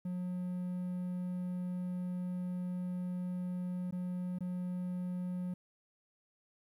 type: tone with dropouts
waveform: triangle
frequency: 180.2 Hz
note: F#3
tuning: 45 cents flat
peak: -33 dBFS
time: 0.05-5.54 s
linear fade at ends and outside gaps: 5 ms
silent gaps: 3.91-3.924 / 4.387-4.406 s
effects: 12-bit